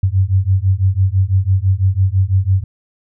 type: beating tone pair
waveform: sine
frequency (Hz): 92.5 / 98.5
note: F#2 / G2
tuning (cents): 0 / +9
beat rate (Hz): 6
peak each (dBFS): -14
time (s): 0.03-2.64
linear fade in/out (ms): 5
effects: none